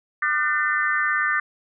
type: tone cluster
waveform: sine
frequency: 1197 / 1428 / 1526 / 1796 / 2028 Hz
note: D6 / F6 / G6 / A6 / B6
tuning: +33 / +38 / -47 / +35 / +45 cents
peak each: -25 / -31 / -25 / -23 / -30 dBFS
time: 0.22-1.4 s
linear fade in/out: 5 ms
effects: none